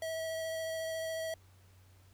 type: tone with vibrato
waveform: square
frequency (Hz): 647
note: E5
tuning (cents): -32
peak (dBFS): -36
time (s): 0.02-1.34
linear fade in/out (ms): 2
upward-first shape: sine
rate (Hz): 14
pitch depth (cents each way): 10
effects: added 93 Hz sine -59 dBFS peak until 2.13 s + pink hiss -67 dBFS RMS until 2.13 s